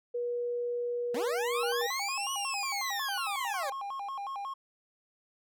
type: tone with pitch glide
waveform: sine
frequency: 482.2 to 478.9 Hz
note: B4 to A#4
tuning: -41 to +47 cents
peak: -30 dBFS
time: 0.14-1.87 s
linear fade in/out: 10 ms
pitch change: -12 cents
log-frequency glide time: 1.1-1.68 s
type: linear two-way sweep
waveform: 20% pulse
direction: up then down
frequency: 207.6 to 2960 to 519 Hz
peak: -28 dBFS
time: 1.14-3.7 s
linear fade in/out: 5 ms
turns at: 2.33 s
type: tone with vibrato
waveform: triangle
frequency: 932.3 Hz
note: A#5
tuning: in tune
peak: -33 dBFS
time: 1.54-4.54 s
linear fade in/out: 10 ms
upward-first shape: square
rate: 5.5 Hz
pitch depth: 260 cents each way
effects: none